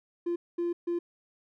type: tone bursts at uneven times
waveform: triangle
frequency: 345.1 Hz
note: F4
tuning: 21 cents flat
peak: -24 dBFS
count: 3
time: 0.26-0.36 / 0.58-0.73 / 0.87-0.99 s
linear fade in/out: 10 ms
effects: tanh soft clip ceiling -23 dBFS